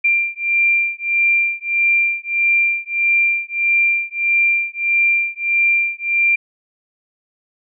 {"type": "beating tone pair", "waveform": "sine", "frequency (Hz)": [2375, 2376.6], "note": ["D7", "D7"], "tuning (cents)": [19, 20], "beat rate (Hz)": 1.6, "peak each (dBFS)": -17, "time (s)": [0.04, 6.36], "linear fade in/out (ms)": 10, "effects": []}